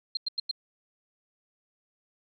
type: tone bursts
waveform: sine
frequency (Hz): 4186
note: C8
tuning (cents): 0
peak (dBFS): -26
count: 4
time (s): 0.15-0.513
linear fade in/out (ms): 5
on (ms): 21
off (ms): 93
effects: none